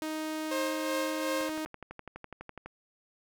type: tone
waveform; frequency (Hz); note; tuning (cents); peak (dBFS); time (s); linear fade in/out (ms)
sawtooth; 312.1; D#4; +5; -29; 0.02-1.65; 0
type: tone with tremolo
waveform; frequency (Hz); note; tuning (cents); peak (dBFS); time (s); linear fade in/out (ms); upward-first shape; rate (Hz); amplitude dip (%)
sawtooth; 532; C5; +29; -26; 0.51-1.49; 5; sine; 2.7; 50
type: click train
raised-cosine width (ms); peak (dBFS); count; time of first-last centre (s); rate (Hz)
0.5; -27; 16; 1.41-2.66; 12
effects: none